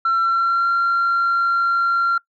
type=tone with pitch glide; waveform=sine; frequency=1352 to 1376.4 Hz; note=E6 to F6; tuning=+43 to -26 cents; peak=-13 dBFS; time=0.05-2.18 s; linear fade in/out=5 ms; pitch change=+31 cents; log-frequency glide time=0.24-0.69 s; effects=noise-tail reverb RT60 0.1 s tail -23 dB re dry + tanh soft clip ceiling -13 dBFS